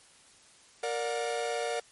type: chord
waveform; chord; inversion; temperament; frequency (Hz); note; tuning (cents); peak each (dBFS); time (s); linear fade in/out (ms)
45% pulse; Bb augmented; none; equal with one note detuned; 466.2 / 587.3 / 722.7; Bb4 / D5 / F#5; 0 / 0 / -41; -33 / -36 / -35; 0.83-1.8; 5
effects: white hiss -58 dBFS RMS until 1.91 s + MP3 48 kbps